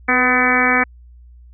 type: harmonic tone with a mistuned harmonic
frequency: 252 Hz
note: B3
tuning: 35 cents sharp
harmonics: 1 / 2 / 3 / 4 / 5 / 6 / 7 / 8 / 9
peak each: -21 / -24 / -23 / -25 / -21 / -22 / -19 / -21 / -19 dBFS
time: 0.08-0.84 s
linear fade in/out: 10 ms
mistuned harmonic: 2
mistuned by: -29 cents
effects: added 60 Hz sine -40 dBFS peak until 1.53 s